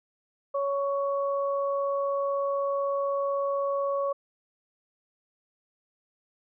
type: tone pair together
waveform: sine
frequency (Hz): 558 / 1116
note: C#5 / C#6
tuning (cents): +11 / +11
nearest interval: octave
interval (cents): 1200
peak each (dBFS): -26 / -31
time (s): 0.54-4.13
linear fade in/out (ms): 10
effects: none